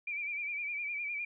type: tone with vibrato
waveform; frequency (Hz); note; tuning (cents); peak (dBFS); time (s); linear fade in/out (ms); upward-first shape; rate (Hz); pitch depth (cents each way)
sine; 2354; D7; +3; -34; 0.07-1.25; 5; sine; 9.8; 59
effects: none